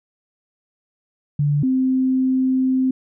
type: tone pair in turn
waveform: sine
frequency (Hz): 145.6 / 260.1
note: D3 / C4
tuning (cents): -15 / -10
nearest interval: minor seventh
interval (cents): 1005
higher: second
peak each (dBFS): -15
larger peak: neither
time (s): 1.39-1.63 / 1.63-2.91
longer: second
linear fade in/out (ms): 5
effects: none